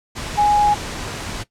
sine tone in noise, 830.6 Hz, G#5, in tune, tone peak -12 dBFS, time 0.37-0.75 s, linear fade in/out 20 ms, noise pink, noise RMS -28 dBFS, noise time 0.15-1.44 s, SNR +13 dB, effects noise-tail reverb RT60 0.1 s tail -17 dB re dry + low-pass 8000 Hz 12 dB/octave

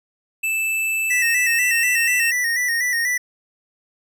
square tone with pitch glide, 2637 to 2674 Hz, E7 to E7, 0 to +24 cents, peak -20 dBFS, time 0.43-2.31 s, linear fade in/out 10 ms, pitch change +24 cents, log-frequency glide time 1.56-1.63 s
square tone with vibrato, 1913 Hz, A#6, 44 cents sharp, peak -19 dBFS, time 1.1-3.18 s, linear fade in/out 10 ms, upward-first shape square, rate 4.1 Hz, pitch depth 54 cents each way
effects none

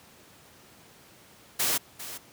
white noise with echo, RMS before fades -26 dBFS, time 1.59-1.78 s, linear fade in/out 10 ms, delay 400 ms, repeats 1, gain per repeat -13 dB, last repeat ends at 2.18 s, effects pink hiss -54 dBFS RMS until 2.32 s + high-pass 100 Hz 12 dB/octave

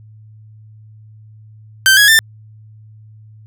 sawtooth tone with pitch steps, 1554 / 1665.5 / 1785.1 Hz, G6 / G#6 / A6, -16 / +4 / +25 cents, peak -3 dBFS, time 1.86-2.19 s, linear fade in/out 0 ms, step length 110 ms, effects added 108 Hz sine -38 dBFS peak until 3.46 s

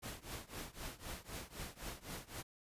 pink noise with tremolo, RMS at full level -44 dBFS, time 0.02-2.43 s, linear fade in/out 20 ms, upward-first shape triangle, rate 3.9 Hz, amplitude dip 95%, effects resampled to 32000 Hz

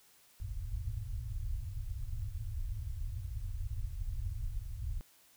pink low-pass noise, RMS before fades -38 dBFS, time 0.4-5.01 s, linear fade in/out 0 ms, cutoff 120 Hz, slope 96 dB/octave, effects white hiss -64 dBFS RMS until 5.36 s

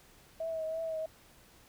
sine tone with vibrato, 644 Hz, E5, 41 cents flat, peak -33 dBFS, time 0.4-1.06 s, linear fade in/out 5 ms, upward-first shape triangle, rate 3 Hz, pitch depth 38 cents each way, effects pink hiss -60 dBFS RMS until 1.68 s

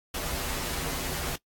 pink noise with comb filter, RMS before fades -32 dBFS, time 0.14-1.36 s, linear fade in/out 5 ms, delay 9.5 ms, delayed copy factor -0.85, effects noise-tail reverb RT60 0.1 s tail -21 dB re dry + AAC 64 kbps

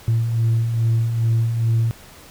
sine beating tone pair, 112.3 / 114.7 Hz, A2 / A#2, +36 / -28 cents, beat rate 2.4 Hz, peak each -24 / -15 dBFS, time 0.08-1.91 s, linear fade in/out 0 ms, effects tanh soft clip ceiling -12 dBFS + pink hiss -44 dBFS RMS until 2.3 s

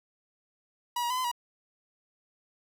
45% pulse tone with pitch steps, 967 / 954 / 1009 / 1022 / 961 Hz, B5 / A#5 / B5 / C6 / B5, -37 / +40 / +37 / -41 / -48 cents, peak -28 dBFS, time 0.96-1.315 s, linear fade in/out 5 ms, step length 71 ms, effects none

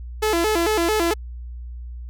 sawtooth tone with vibrato, 381.7 Hz, G4, 46 cents flat, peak -14 dBFS, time 0.22-1.14 s, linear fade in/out 10 ms, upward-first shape square, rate 4.5 Hz, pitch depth 210 cents each way, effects added 60 Hz sine -31 dBFS peak until 2.09 s

